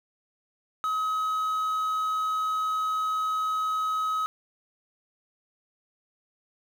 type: tone with quantisation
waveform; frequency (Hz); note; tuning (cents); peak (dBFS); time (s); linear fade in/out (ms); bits
triangle; 1273; D#6; +39; -23; 0.84-4.26; 0; 8
effects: none